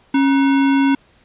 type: tone with sample-and-hold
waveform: sine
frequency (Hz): 274.2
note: C#4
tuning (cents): -19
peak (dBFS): -11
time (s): 0.14-0.95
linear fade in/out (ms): 5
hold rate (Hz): 1225
effects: pink hiss -54 dBFS RMS until 1.24 s + resampled to 8000 Hz